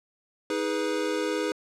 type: chord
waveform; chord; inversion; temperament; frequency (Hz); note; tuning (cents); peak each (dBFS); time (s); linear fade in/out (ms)
square; G# minor; second; equal with one note detuned; 316.4 / 415.3 / 493.9; D#4 / G#4 / B4; +29 / 0 / 0; -31; 0.5-1.52; 2
effects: low-pass 8000 Hz 12 dB/octave